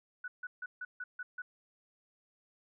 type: tone bursts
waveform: sine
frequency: 1480 Hz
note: F#6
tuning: in tune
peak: -38 dBFS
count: 7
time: 0.24-1.42 s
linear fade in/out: 5 ms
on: 40 ms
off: 150 ms
effects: none